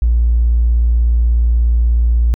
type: tone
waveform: triangle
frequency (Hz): 58.27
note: A#1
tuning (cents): 0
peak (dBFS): -5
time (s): 0.02-2.34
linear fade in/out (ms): 0
effects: tanh soft clip ceiling -7 dBFS